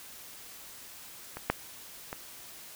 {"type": "clicks", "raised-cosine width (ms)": 0.5, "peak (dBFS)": [-23, -9, -21], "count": 3, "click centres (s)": [1.37, 1.5, 2.129], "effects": ["white hiss -48 dBFS RMS until 2.75 s"]}